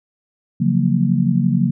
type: chord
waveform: sine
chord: Gb major seventh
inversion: second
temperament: just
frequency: 138.75 / 173.43 / 185 / 231.2 Hz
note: Db3 / F3 / Gb3 / Bb3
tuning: +2 / -12 / 0 / -14 cents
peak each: -19 dBFS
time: 0.6-1.71 s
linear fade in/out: 10 ms
effects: none